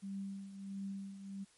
sine tone with tremolo, 196 Hz, G3, in tune, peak -38 dBFS, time 0.02-1.45 s, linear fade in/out 20 ms, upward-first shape triangle, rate 1.5 Hz, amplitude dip 70%, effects white hiss -67 dBFS RMS until 1.57 s + MP3 48 kbps

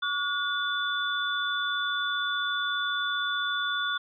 sine tone cluster, 1139 / 1445 / 3488 Hz, C#6 / F#6 / A7, +47 / -41 / -16 cents, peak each -33 / -29 / -31 dBFS, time 0.02-3.98 s, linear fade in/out 10 ms, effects none

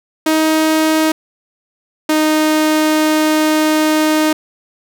sawtooth tone pair in turn, 314.8 / 309.6 Hz, D#4 / D#4, +20 / -9 cents, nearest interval unison, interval 29 cents, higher first, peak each -7 dBFS, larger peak neither, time 0.26-1.12 / 2.09-4.33 s, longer second, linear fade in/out 5 ms, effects none

